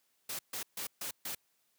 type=noise bursts; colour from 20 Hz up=white; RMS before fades=-39 dBFS; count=5; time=0.29-1.35 s; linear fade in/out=5 ms; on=100 ms; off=140 ms; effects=white hiss -75 dBFS RMS until 1.78 s + high-pass 100 Hz 12 dB/octave